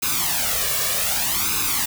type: noise with flanger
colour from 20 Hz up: white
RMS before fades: -22 dBFS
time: 0.02-1.86 s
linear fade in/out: 10 ms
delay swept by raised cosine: 0.78 to 1.78 ms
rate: 0.65 Hz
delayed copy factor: +0.75
effects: none